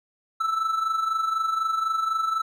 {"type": "tone with amplitude modulation", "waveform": "triangle", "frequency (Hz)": 1318.5, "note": "E6", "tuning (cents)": 0, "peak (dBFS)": -18, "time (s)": [0.4, 2.42], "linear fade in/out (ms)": 10, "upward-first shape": "sine", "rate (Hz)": 24, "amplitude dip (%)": 60, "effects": []}